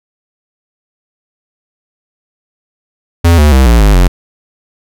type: tone with pitch steps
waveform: square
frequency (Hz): 84.8 / 74.68 / 65.77 / 57.92 / 51.01 / 44.92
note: E2 / D2 / C2 / A#1 / G#1 / F1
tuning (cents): +50 / +30 / +10 / -10 / -30 / +50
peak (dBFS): -4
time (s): 3.24-4.08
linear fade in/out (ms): 10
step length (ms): 140
effects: none